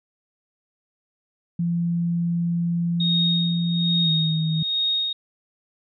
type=tone with pitch glide; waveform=sine; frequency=171 to 159.55 Hz; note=F3 to D#3; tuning=-36 to +44 cents; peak=-20 dBFS; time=1.59-4.63 s; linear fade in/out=5 ms; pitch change=-120 cents; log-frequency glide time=4.03-4.1 s
type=tone with tremolo; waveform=sine; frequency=3729 Hz; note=A#7; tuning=in tune; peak=-19 dBFS; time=3-5.13 s; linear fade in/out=5 ms; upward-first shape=sine; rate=1.2 Hz; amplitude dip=75%
effects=none